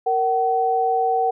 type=tone pair together; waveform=sine; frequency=463.9 / 757.7 Hz; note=A#4 / F#5; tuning=-8 / +41 cents; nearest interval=minor sixth; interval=849 cents; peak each=-22 / -18 dBFS; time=0.06-1.31 s; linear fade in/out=10 ms; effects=none